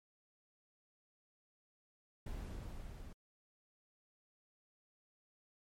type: noise with level ramp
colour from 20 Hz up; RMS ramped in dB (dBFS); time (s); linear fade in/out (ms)
brown; -43 to -50; 2.26-3.13; 5
effects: MP3 64 kbps